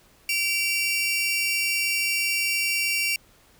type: tone pair together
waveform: sawtooth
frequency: 2315 / 2753 Hz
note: D7 / F7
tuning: -25 / -25 cents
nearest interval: minor third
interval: 300 cents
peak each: -22 dBFS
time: 0.29-3.16 s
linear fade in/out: 2 ms
effects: pink hiss -57 dBFS RMS until 3.59 s